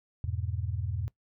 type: chord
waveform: sine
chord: E major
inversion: none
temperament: equal with one note detuned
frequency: 83.75 / 103.83 / 123.47 Hz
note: E2 / G#2 / B2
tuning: +28 / 0 / 0 cents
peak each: -33 / -34 / -37 dBFS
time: 0.24-1.08 s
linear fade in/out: 0 ms
effects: noise-tail reverb RT60 0.1 s tail -20 dB re dry